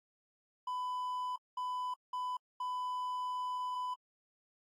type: tone bursts at uneven times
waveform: triangle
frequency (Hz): 1000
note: B5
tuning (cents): +21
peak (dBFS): -33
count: 4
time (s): 0.67-1.36 / 1.57-1.94 / 2.13-2.37 / 2.6-3.94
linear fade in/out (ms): 5
effects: AAC 48 kbps